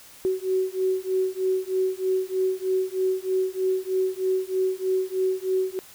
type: beating tone pair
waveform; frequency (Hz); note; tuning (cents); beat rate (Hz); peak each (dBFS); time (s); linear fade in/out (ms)
sine; 373.9 / 377.1; F#4 / F#4; +18 / +33; 3.2; -25; 0.25-5.79; 0
effects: white hiss -48 dBFS RMS until 5.94 s